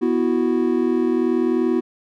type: chord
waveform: triangle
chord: B suspended fourth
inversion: none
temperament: equal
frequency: 246.9 / 329.6 / 370 Hz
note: B3 / E4 / F#4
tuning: 0 / 0 / 0 cents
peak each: -19 dBFS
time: 0.01-1.81 s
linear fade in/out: 20 ms
effects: none